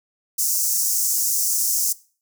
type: high-pass noise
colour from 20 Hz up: pink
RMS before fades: -21 dBFS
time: 0.38-1.93 s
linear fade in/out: 10 ms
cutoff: 5600 Hz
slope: 48 dB/octave
effects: noise-tail reverb RT60 0.4 s tail -20 dB re dry